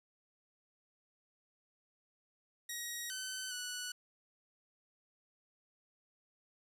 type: tone with pitch steps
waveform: 10% pulse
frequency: 1894 / 1522 / 1478 Hz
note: A#6 / F#6 / F#6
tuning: +27 / +48 / -2 cents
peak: -31 dBFS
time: 2.69-3.92 s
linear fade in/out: 5 ms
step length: 410 ms
effects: none